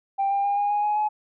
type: tone with pitch steps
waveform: sine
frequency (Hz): 788 / 797.6 / 807.4 / 817.2 / 827.2 / 837.3 / 847.5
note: G5 / G5 / G#5 / G#5 / G#5 / G#5 / G#5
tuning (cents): +9 / +30 / -49 / -28 / -7 / +14 / +35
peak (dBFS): -19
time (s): 0.18-1.09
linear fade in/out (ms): 20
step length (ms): 130
effects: tanh soft clip ceiling -17 dBFS